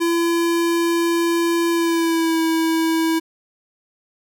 square tone with pitch glide, 338.3 to 325.3 Hz, E4 to E4, +45 to -23 cents, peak -17 dBFS, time 0-3.2 s, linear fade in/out 20 ms, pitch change -68 cents, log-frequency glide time 1.69-2.41 s, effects none

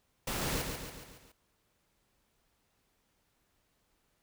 pink noise with echo, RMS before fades -35 dBFS, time 0.27-0.62 s, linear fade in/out 5 ms, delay 140 ms, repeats 5, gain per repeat -5 dB, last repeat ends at 1.32 s, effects pink hiss -75 dBFS RMS until 4.22 s

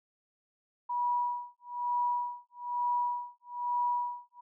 sine tone with tremolo, 971 Hz, B5, 30 cents flat, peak -26 dBFS, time 0.89-4.41 s, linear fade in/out 10 ms, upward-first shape sine, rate 1.1 Hz, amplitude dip 100%, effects none

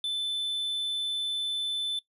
triangle tone, 3520 Hz, A7, in tune, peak -26 dBFS, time 0.04-1.99 s, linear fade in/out 2 ms, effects noise-tail reverb RT60 0.1 s tail -19 dB re dry + resampled to 32000 Hz

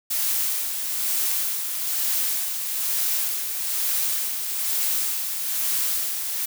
blue noise with tremolo, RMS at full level -23 dBFS, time 0.1-6.46 s, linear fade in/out 10 ms, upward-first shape sine, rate 1.1 Hz, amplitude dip 45%, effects none

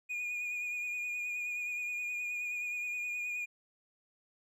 triangle tone with vibrato, 2447 Hz, D#7, 29 cents flat, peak -33 dBFS, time 0.09-3.46 s, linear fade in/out 20 ms, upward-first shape sine, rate 9.5 Hz, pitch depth 25 cents each way, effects none

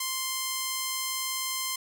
5% pulse tone, 1046.5 Hz, C6, in tune, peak -17 dBFS, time 0-1.76 s, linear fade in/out 5 ms, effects none

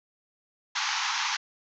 pink band-pass noise, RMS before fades -29 dBFS, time 0.75-1.37 s, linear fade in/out 10 ms, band 820 to 6600 Hz, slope 96 dB/octave, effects none

